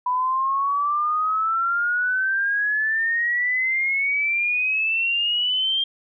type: exponential sweep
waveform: sine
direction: up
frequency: 987.8 to 3203 Hz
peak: -19 dBFS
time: 0.06-5.84 s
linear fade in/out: 5 ms
effects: none